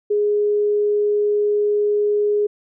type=tone; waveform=sine; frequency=415.3 Hz; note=G#4; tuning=in tune; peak=-15 dBFS; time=0.1-2.47 s; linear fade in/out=10 ms; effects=none